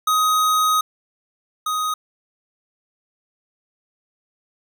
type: tone pair in turn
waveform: square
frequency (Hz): 1256 / 1251.4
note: D#6 / D#6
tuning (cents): +16 / +10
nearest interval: unison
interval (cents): 6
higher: first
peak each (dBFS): -16 / -21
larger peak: first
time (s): 0.07-0.81 / 1.66-1.94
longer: first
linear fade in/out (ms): 5
effects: none